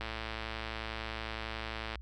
click train, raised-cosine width 0.3 ms, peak -22 dBFS, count 217, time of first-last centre 0.01-1.956 s, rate 111 Hz, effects added 60 Hz sine -43 dBFS peak until 2.01 s

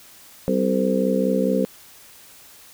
harmonic tone with a mistuned harmonic, 64.6 Hz, C2, 21 cents flat, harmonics 3 / 4 / 5 / 6 / 7 / 8, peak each -22 / -24 / -32 / -30 / -25 / -23 dBFS, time 0.48-1.65 s, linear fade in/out 0 ms, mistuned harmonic 6, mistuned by +46 cents, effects white hiss -47 dBFS RMS until 2.73 s

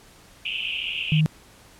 pink band-pass noise, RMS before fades -29 dBFS, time 0.45-1.21 s, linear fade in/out 5 ms, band 2500 to 3100 Hz, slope 96 dB/octave
sine tone, 155.56 Hz, D#3, in tune, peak -16 dBFS, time 1.12-1.26 s, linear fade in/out 0 ms
effects pink hiss -51 dBFS RMS until 1.79 s + low-pass 12000 Hz 12 dB/octave

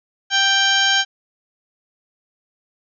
harmonic tone with a mistuned harmonic, 784 Hz, G5, in tune, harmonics 1 / 2 / 3 / 4 / 5 / 6 / 7 / 8, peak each -24 / -18 / -28 / -18 / -25 / -28 / -26 / -26 dBFS, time 0.3-1.05 s, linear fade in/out 50 ms, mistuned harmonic 8, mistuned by +72 cents, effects none

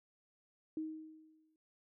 sine tone with exponential decay, 314.4 Hz, D#4, 18 cents sharp, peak -35 dBFS, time 0.77-1.56 s, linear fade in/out 2 ms, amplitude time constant 170 ms, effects none

